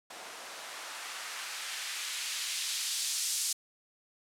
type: noise with band-pass filter sweep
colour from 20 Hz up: blue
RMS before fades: -36 dBFS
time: 0.1-3.53 s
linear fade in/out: 5 ms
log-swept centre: 540 to 6300 Hz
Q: 0.85
effects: low-pass 11000 Hz 12 dB/octave